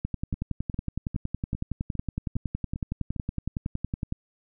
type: two click trains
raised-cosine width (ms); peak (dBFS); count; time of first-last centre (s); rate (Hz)
5; -21 / -16; 8 / 45; 0.34-3.163 / 0.05-4.124; 2.48 / 10.8
effects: none